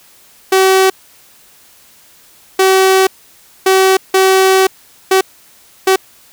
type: tone bursts at uneven times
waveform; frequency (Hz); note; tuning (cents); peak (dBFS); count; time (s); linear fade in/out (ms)
sawtooth; 380.5; F#4; +48; -3; 6; 0.52-0.9 / 2.59-3.07 / 3.66-3.97 / 4.14-4.67 / 5.11-5.21 / 5.87-5.96; 5
effects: white hiss -45 dBFS RMS until 6.32 s